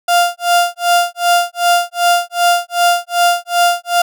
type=tone with tremolo; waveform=35% pulse; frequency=698.5 Hz; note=F5; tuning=in tune; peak=-6 dBFS; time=0.08-4.02 s; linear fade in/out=5 ms; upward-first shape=sine; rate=2.6 Hz; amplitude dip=100%; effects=none

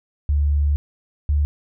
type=tone pair in turn; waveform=sine; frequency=72.6 / 73.15 Hz; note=D2 / D2; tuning=-19 / -6 cents; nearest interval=unison; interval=13 cents; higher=second; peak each=-15 dBFS; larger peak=neither; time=0.29-0.76 / 1.29-1.45 s; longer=first; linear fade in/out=0 ms; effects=none

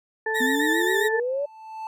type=harmonic tone; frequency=440 Hz; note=A4; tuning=in tune; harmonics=1 / 2 / 4; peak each=-27 / -30 / -26 dBFS; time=0.26-1.2 s; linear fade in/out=5 ms
type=tone with vibrato; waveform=35% pulse; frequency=1830 Hz; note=A#6; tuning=32 cents flat; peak=-24 dBFS; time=0.34-1.09 s; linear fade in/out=20 ms; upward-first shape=triangle; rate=7.4 Hz; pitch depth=86 cents each way
type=exponential sweep; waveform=sine; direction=up; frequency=246.9 to 587.3 Hz; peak=-23 dBFS; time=0.4-1.46 s; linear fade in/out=10 ms
type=tone with exponential growth; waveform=triangle; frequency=880 Hz; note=A5; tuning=in tune; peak=-27 dBFS; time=0.99-1.87 s; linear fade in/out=1 ms; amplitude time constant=190 ms
effects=none

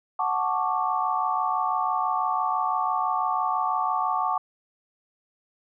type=chord; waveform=sine; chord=D major seventh; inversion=first; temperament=equal; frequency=740 / 880 / 1108.7 / 1174.7 Hz; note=F#5 / A5 / C#6 / D6; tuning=0 / 0 / 0 / 0 cents; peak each=-28 dBFS; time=0.19-4.38 s; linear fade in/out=5 ms; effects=none

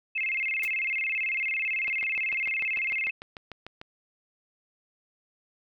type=tone with vibrato; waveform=sine; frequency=2349 Hz; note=D7; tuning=in tune; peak=-26 dBFS; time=0.15-3.11 s; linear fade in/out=10 ms; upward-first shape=square; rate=18 Hz; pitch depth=180 cents each way
type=noise with exponential decay; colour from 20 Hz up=white; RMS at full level=-36 dBFS; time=0.63-0.72 s; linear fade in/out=5 ms; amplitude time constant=19 ms
type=click train; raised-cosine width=0.3 ms; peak=-24 dBFS; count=14; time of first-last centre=1.88-3.815 s; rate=6.72 Hz
effects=none

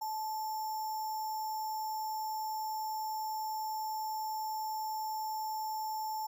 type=tone with sample-and-hold; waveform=sine; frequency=870 Hz; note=A5; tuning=20 cents flat; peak=-34 dBFS; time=0.01-6.27 s; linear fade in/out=10 ms; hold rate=6300 Hz; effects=none

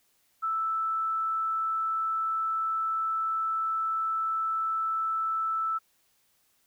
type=tone; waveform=sine; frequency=1318.5 Hz; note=E6; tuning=in tune; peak=-26 dBFS; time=0.42-5.79 s; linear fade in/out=20 ms; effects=white hiss -69 dBFS RMS until 6.66 s

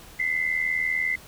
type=tone pair together; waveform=sine; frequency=2013 / 2093 Hz; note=B6 / C7; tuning=+33 / 0 cents; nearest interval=minor second; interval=67 cents; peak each=-25 / -26 dBFS; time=0.19-1.16 s; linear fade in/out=10 ms; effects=pink hiss -47 dBFS RMS until 1.27 s

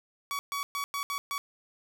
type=tone bursts at uneven times; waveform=sawtooth; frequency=1131 Hz; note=C#6; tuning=34 cents sharp; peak=-27 dBFS; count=6; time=0.31-0.39 / 0.52-0.63 / 0.75-0.84 / 0.94-1.03 / 1.1-1.18 / 1.31-1.38 s; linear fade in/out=0 ms; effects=none

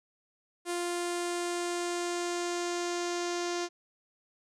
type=tone with low-pass filter sweep; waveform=sawtooth; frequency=349.2 Hz; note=F4; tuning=in tune; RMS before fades=-33 dBFS; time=0.65-3.69 s; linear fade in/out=50 ms; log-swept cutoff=9300 to 6200 Hz; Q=2.5; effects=none

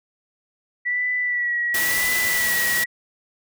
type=tone with vibrato; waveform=sine; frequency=1952 Hz; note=B6; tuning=21 cents flat; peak=-20 dBFS; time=0.85-2.86 s; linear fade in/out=20 ms; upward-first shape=sine; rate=0.96 Hz; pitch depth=34 cents each way
type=noise; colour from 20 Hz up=white; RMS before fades=-25 dBFS; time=1.74-2.84 s; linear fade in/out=5 ms
effects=none

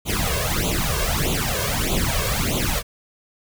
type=noise with flanger; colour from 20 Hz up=pink; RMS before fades=-22 dBFS; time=0.05-2.83 s; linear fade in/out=50 ms; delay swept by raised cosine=0.28 to 1.88 ms; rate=1.6 Hz; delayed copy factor=+0.9; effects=none

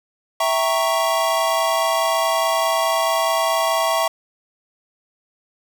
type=chord; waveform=square; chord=E diminished seventh; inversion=none; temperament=equal; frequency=659.3 / 784 / 932.3 / 1108.7 Hz; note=E5 / G5 / Bb5 / Db6; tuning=0 / 0 / 0 / 0 cents; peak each=-21 / -27 / -25 / -23 dBFS; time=0.4-4.08 s; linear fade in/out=5 ms; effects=none

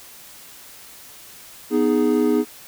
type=chord; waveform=triangle; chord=G# minor; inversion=first; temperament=equal; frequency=246.9 / 311.1 / 415.3 Hz; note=B3 / D#4 / G#4; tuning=0 / 0 / 0 cents; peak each=-18 dBFS; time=1.7-2.45 s; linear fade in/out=50 ms; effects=white hiss -43 dBFS RMS until 2.67 s

